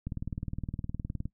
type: click train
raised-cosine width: 5 ms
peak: -22 dBFS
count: 24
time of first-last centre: 0.07-1.256 s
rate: 19.4 Hz
effects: noise-tail reverb RT60 0.1 s tail -19 dB re dry